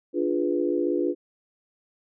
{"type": "chord", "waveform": "sine", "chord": "D diminished seventh", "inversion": "none", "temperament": "equal", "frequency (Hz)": [293.7, 349.2, 415.3, 493.9], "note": ["D4", "F4", "Ab4", "Cb5"], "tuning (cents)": [0, 0, 0, 0], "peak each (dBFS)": [-27, -25, -30, -30], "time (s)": [0.13, 1.15], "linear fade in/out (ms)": 50, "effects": []}